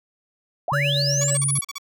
sine linear sweep, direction up, 592 to 11175 Hz, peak -21 dBFS, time 0.68-1.61 s, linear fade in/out 2 ms
sine tone with pitch glide, 141.8 to 138.48 Hz, C#3 to C#3, +40 to -1 cents, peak -22 dBFS, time 0.72-1.59 s, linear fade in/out 2 ms, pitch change -41 cents, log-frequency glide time 0.85-1.19 s
square tone with tremolo, 570 Hz, C#5, 48 cents sharp, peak -26 dBFS, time 0.73-1.37 s, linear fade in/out 5 ms, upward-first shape sine, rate 8.7 Hz, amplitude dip 40%
10% pulse tone bursts, 1132 Hz, C#6, 36 cents sharp, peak -21 dBFS, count 9, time 1.21-1.783 s, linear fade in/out 5 ms, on 29 ms, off 39 ms
effects none

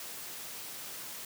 white high-pass noise, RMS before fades -43 dBFS, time 0-1.25 s, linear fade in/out 2 ms, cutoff 110 Hz, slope 12 dB/octave, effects none

